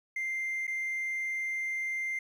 triangle tone with dropouts, 2093 Hz, C7, in tune, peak -28 dBFS, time 0.16-2.19 s, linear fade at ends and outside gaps 5 ms, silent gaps 0.669-0.677 s, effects tanh soft clip ceiling -26 dBFS + 11-bit

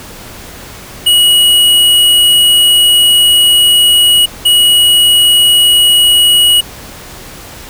square tone bursts at uneven times, 2910 Hz, F#7, 29 cents flat, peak -5 dBFS, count 2, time 1.06-4.26 / 4.45-6.61 s, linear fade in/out 10 ms, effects pink hiss -30 dBFS RMS until 7.69 s

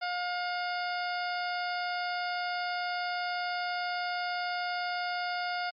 harmonic tone with a mistuned harmonic, 713 Hz, F5, 36 cents sharp, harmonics 1 / 2 / 3 / 4 / 5 / 6 / 7, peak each -33 / -36 / -41 / -45 / -47 / -44 / -45 dBFS, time 0.01-5.71 s, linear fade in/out 20 ms, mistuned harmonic 6, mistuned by +91 cents, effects Opus 48 kbps

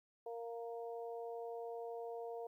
harmonic tone, 232.6 Hz, A#3, 4 cents flat, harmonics 2 / 3 / 4, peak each -44 / -48 / -56 dBFS, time 0.26-2.47 s, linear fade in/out 5 ms, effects 13-bit

